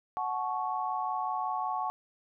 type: chord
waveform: sine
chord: F# minor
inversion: none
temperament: equal with one note detuned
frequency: 740 / 865.4 / 1108.7 Hz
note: F#5 / A5 / C#6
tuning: 0 / -29 / 0 cents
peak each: -34 / -34 / -34 dBFS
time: 0.17-1.9 s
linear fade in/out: 0 ms
effects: none